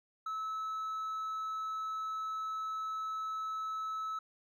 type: tone with hard clipping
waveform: sine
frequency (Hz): 1300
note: E6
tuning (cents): -24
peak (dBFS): -36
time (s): 0.26-4.19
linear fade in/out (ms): 5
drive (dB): 2
effects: none